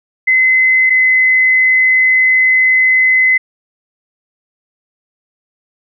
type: tone pair in turn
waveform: sine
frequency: 2045 / 2037 Hz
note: C7 / C7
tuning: -40 / -47 cents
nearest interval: unison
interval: 7 cents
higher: first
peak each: -7 dBFS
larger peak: neither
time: 0.27-0.9 / 0.9-3.38 s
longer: second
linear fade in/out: 10 ms
effects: none